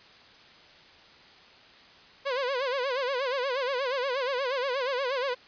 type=tone with vibrato; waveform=sawtooth; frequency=523.3 Hz; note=C5; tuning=in tune; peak=-23 dBFS; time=2.25-5.35 s; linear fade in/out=20 ms; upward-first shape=sine; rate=8.4 Hz; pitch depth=130 cents each way; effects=white hiss -53 dBFS RMS until 5.47 s + resampled to 11025 Hz